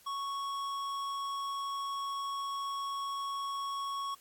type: tone with hard clipping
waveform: sine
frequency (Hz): 1108.7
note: C#6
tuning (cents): 0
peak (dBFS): -36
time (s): 0.06-4.15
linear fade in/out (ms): 10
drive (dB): 12
effects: white hiss -61 dBFS RMS until 4.2 s + AAC 64 kbps